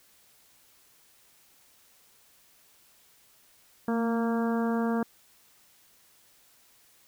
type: harmonic tone with a mistuned harmonic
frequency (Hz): 231.4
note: A#3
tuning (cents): -13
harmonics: 1 / 2 / 3 / 4 / 5 / 6 / 7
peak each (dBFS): -26 / -32 / -36 / -38 / -40 / -42 / -43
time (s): 3.88-5.03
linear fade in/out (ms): 2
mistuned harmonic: 1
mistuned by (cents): -24
effects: white hiss -61 dBFS RMS until 7.07 s